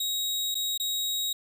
sawtooth tone with dropouts, 3800 Hz, A#7, 33 cents sharp, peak -24 dBFS, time 0-1.33 s, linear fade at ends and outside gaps 5 ms, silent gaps 0.545-0.552 / 0.777-0.798 s, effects none

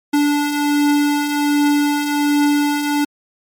square beating tone pair, 290.2 / 291.5 Hz, D4 / D4, -21 / -13 cents, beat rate 1.3 Hz, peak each -23 / -15 dBFS, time 0.13-3.05 s, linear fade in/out 10 ms, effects MP3 96 kbps

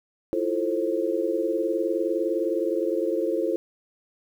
sine chord, F major seventh, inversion third, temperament equal with one note detuned, 329.6 / 349.2 / 440 / 529.6 Hz, E4 / F4 / A4 / C5, 0 / 0 / 0 / +21 cents, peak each -28 dBFS, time 0.33-3.56 s, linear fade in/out 0 ms, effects 9-bit

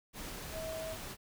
sine tone in noise, 642 Hz, E5, 46 cents flat, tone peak -39 dBFS, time 0.52-0.97 s, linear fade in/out 50 ms, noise pink, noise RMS -44 dBFS, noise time 0.13-1.17 s, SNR +2 dB, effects none

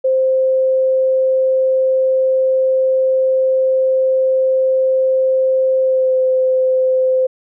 sine tone with pitch glide, 523.3 to 517.6 Hz, C5 to C5, 0 to -19 cents, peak -11 dBFS, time 0.04-7.27 s, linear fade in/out 10 ms, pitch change -19 cents, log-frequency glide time 5.82-6.15 s, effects none

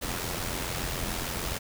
pink noise with amplitude modulation, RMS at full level -30 dBFS, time 0.01-1.59 s, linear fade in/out 20 ms, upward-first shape sine, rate 86.9 Hz, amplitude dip 55%, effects none

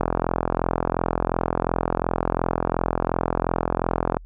click train, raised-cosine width 1 ms, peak -6 dBFS, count 179, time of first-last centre 0.01-4.169 s, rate 42.8 Hz, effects added 41 Hz sine -39 dBFS peak until 4.25 s

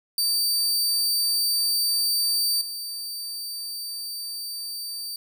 sawtooth tone with level steps, 4629 Hz, D8, 26 cents flat, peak -18 / -28 dBFS, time 0.18-5.16 s, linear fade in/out 2 ms, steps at 2.61 s, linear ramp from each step 5 ms, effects none

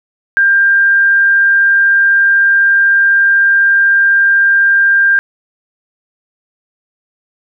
sine tone, 1594 Hz, G6, 28 cents sharp, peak -6 dBFS, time 0.37-5.19 s, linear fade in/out 0 ms, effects none

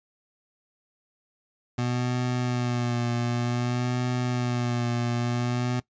25% pulse tone with vibrato, 122.1 Hz, B2, 19 cents flat, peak -21 dBFS, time 1.78-5.8 s, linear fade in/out 5 ms, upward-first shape sine, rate 0.54 Hz, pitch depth 34 cents each way, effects noise-tail reverb RT60 0.1 s tail -19 dB re dry + resampled to 16000 Hz

